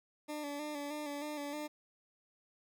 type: tone with vibrato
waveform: 20% pulse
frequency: 293.7 Hz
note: D4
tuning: in tune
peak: -34 dBFS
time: 0.28-1.68 s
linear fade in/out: 20 ms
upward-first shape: square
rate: 3.2 Hz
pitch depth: 37 cents each way
effects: none